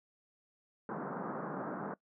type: band-pass noise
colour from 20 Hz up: pink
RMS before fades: -40 dBFS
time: 0.89-1.94 s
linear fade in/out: 2 ms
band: 150 to 1500 Hz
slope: 48 dB/octave
effects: noise-tail reverb RT60 0.1 s tail -20 dB re dry